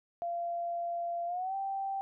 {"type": "tone with pitch glide", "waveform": "sine", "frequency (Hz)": [688, 781.2], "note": ["F5", "G5"], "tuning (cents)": [-26, -6], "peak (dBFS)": -32, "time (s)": [0.22, 2.01], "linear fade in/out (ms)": 0, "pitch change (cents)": 220, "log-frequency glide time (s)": [1.26, 1.55], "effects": []}